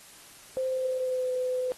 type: tone with pitch glide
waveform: sine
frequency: 520 to 506.4 Hz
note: C5 to B4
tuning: -11 to +43 cents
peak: -26 dBFS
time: 0.57-1.72 s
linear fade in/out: 0 ms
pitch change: -46 cents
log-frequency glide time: 0.67-1.33 s
effects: white hiss -51 dBFS RMS until 1.77 s + AAC 32 kbps